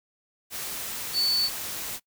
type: tone in noise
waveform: sine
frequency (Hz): 4478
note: C#8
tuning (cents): +17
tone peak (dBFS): -21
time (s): 1.13-1.5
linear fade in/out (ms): 50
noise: white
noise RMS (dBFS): -34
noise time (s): 0.5-2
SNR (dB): +10
effects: noise-tail reverb RT60 0.1 s tail -22 dB re dry